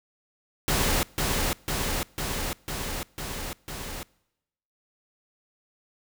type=noise with echo; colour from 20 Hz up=pink; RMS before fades=-24 dBFS; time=0.68-1.03 s; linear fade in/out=0 ms; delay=500 ms; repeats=6; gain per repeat=-2 dB; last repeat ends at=4.03 s; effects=noise-tail reverb RT60 0.9 s tail -25 dB re dry